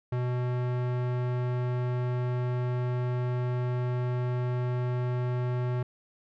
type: tone with low-pass filter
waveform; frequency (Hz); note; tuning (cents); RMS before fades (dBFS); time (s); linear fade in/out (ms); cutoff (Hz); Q
square; 124; B2; +7; -29; 0.12-5.83; 5; 1800; 0.56
effects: none